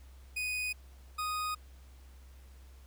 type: tone pair in turn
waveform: 40% pulse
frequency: 2489 / 1244.5 Hz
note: D#7 / D#6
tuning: 0 / 0 cents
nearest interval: octave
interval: 1200 cents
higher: first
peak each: -32 / -32 dBFS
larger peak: neither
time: 0.36-0.73 / 1.18-1.55 s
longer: neither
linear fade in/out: 10 ms
effects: added 65 Hz sine -51 dBFS peak until 2.86 s + pink hiss -64 dBFS RMS until 2.86 s